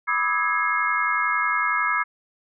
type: tone cluster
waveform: sine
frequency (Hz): 988 / 1201 / 1292 / 1659 / 2146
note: B5 / D6 / E6 / G#6 / C7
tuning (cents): 0 / +38 / -35 / -2 / +43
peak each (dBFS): -29 / -28 / -25 / -25 / -26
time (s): 0.07-2.04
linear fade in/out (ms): 20
effects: none